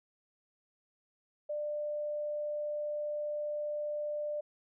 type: tone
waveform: sine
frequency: 595 Hz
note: D5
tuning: 22 cents sharp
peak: -33 dBFS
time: 1.49-4.41 s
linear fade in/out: 10 ms
effects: none